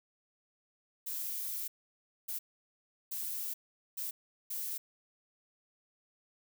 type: noise bursts at uneven times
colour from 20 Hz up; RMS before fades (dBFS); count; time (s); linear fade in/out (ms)
violet; -38; 5; 1.06-1.68 / 2.28-2.39 / 3.11-3.54 / 3.97-4.11 / 4.5-4.78; 10
effects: none